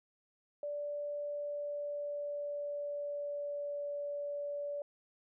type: tone with pitch glide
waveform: sine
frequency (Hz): 583 to 577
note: D5 to D5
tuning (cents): -13 to -31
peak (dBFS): -36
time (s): 0.63-4.82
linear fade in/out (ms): 2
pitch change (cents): -18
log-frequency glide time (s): 1.19-3.86
effects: none